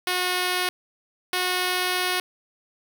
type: tone pair in turn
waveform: 5% pulse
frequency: 362.9 / 364.3 Hz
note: F#4 / F#4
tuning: -34 / -27 cents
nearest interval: unison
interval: 7 cents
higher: second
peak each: -11 dBFS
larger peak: neither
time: 0.07-0.69 / 1.33-2.2 s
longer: second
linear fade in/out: 2 ms
effects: none